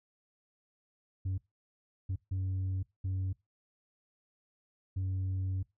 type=tone bursts at uneven times; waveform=sine; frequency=94.3 Hz; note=F#2; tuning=33 cents sharp; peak=-28 dBFS; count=5; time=1.25-1.38 / 2.09-2.16 / 2.31-2.83 / 3.04-3.33 / 4.96-5.63 s; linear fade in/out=10 ms; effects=noise-tail reverb RT60 0.2 s tail -22 dB re dry + tanh soft clip ceiling -30 dBFS